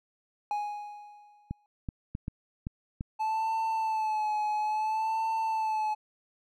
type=tone with exponential decay; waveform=triangle; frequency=830.6 Hz; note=G#5; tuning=in tune; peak=-25 dBFS; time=0.51-1.66 s; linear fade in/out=1 ms; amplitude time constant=250 ms
type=clicks; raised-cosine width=5 ms; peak=-21 dBFS; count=6; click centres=1.51 / 1.888 / 2.151 / 2.281 / 2.669 / 3.009 s
type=tone with vibrato; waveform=triangle; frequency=869 Hz; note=A5; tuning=22 cents flat; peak=-25 dBFS; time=3.19-5.95 s; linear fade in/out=20 ms; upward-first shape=sine; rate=0.59 Hz; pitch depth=46 cents each way
effects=none